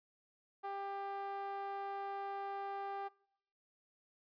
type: tone with band-pass filter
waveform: sawtooth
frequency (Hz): 396.4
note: G4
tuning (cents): +19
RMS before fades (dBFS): -42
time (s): 0.63-3.09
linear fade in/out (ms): 20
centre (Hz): 890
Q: 2.8
effects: noise-tail reverb RT60 0.8 s tail -26 dB re dry + resampled to 11025 Hz